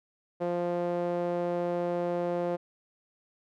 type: tone with band-pass filter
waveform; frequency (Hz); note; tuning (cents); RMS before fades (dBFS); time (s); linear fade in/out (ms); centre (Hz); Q
sawtooth; 174.61; F3; 0; -30; 0.4-2.57; 20; 520; 2.2
effects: none